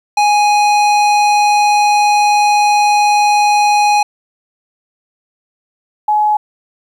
square / sine tone pair in turn, 830.6 / 845.1 Hz, G#5 / G#5, 0 / +30 cents, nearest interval unison, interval 30 cents, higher second, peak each -9 dBFS, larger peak neither, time 0.17-4.03 / 6.08-6.37 s, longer first, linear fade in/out 5 ms, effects low-pass 7000 Hz 12 dB/octave + 8-bit

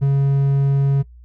triangle tone, 138.59 Hz, C#3, in tune, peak -11 dBFS, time 0.01-1.03 s, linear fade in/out 20 ms, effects noise-tail reverb RT60 0.1 s tail -20 dB re dry + added 60 Hz sine -40 dBFS peak until 1.24 s

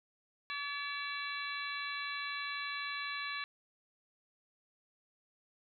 harmonic tone with a mistuned harmonic, 572 Hz, D5, 46 cents flat, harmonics 2 / 3 / 4 / 5 / 6 / 7, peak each -43 / -42 / -43 / -46 / -49 / -45 dBFS, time 0.5-3.44 s, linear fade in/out 0 ms, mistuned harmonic 5, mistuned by -90 cents, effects none

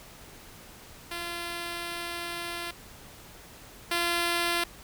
5% pulse tone pair in turn, 343.6 / 343.6 Hz, F4 / F4, -28 / -28 cents, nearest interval unison, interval 0 cents, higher neither, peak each -22 / -14 dBFS, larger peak second, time 1.11-2.71 / 3.91-4.64 s, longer first, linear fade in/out 5 ms, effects pink hiss -49 dBFS RMS until 4.83 s

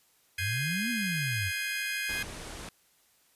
35% pulse chord, Ab major seventh, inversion third, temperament equal, 1568 / 1661.2 / 2093 / 2489 Hz, G6 / Ab6 / C7 / Eb7, 0 / 0 / 0 / 0 cents, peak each -37 / -34 / -37 / -33 dBFS, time 0.38-2.23 s, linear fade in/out 5 ms
sine exponential two-way sweep, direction up then down, 87 to 246.9 to 87 Hz, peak -31 dBFS, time 0.38-1.52 s, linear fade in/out 50 ms, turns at 0.9 s
pink low-pass noise, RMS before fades -42 dBFS, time 2.09-2.69 s, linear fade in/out 2 ms, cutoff 11000 Hz, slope 48 dB/octave
effects white hiss -66 dBFS RMS until 3.35 s + resampled to 32000 Hz

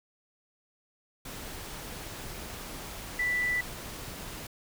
sine tone in noise, 1975.5 Hz, B6, in tune, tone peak -26 dBFS, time 3.19-3.61 s, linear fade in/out 5 ms, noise pink, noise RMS -41 dBFS, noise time 1.25-4.47 s, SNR +12 dB, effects none

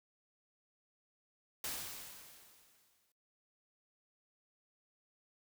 white noise with exponential decay, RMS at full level -39 dBFS, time 1.64-3.12 s, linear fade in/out 2 ms, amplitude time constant 320 ms, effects noise-tail reverb RT60 0.5 s tail -25 dB re dry

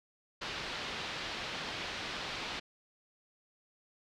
white low-pass noise, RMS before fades -40 dBFS, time 0.41-2.6 s, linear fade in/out 10 ms, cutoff 4200 Hz, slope 24 dB/octave, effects none

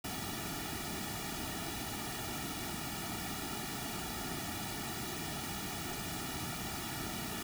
pink noise with comb filter, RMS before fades -40 dBFS, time 0.04-7.43 s, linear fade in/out 5 ms, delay 1.9 ms, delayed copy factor -0.95, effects none

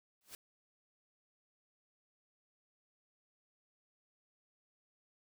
white noise with exponential growth, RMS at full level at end -45 dBFS, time 0.21-0.35 s, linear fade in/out 1 ms, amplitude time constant 30 ms, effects none

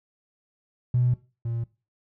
triangle tone pair in turn, 123.47 / 116.54 Hz, B2 / A#2, 0 / 0 cents, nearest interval minor second, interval 100 cents, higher first, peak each -15 / -24 dBFS, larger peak first, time 0.94-1.14 / 1.45-1.64 s, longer first, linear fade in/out 5 ms, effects noise-tail reverb RT60 0.3 s tail -21 dB re dry + tanh soft clip ceiling -16 dBFS

